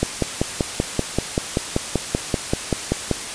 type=click train; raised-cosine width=2 ms; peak=-4 dBFS; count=17; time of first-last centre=0.03-3.113 s; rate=5.19 Hz; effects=white hiss -29 dBFS RMS until 3.34 s + resampled to 22050 Hz